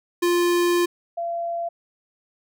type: tone pair in turn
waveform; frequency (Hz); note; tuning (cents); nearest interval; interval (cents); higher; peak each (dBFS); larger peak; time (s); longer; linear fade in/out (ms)
square / sine; 349.2 / 682.1; F4 / F5; 0 / -41; octave; 1159; second; -18 / -24; first; 0.22-0.86 / 1.17-1.69; first; 10
effects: none